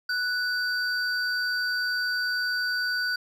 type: tone pair together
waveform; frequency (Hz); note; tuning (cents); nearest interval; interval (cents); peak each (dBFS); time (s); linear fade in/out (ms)
triangle; 1480 / 4691; F#6 / D8; 0 / -3; octave + minor sixth; 1997; -24 / -30; 0.09-3.16; 5
effects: none